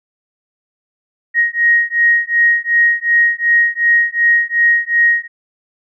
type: beating tone pair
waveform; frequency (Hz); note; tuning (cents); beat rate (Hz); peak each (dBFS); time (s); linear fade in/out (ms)
sine; 1877 / 1879.7; A#6 / A#6; +11 / +14; 2.7; -13; 1.34-5.28; 50
effects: none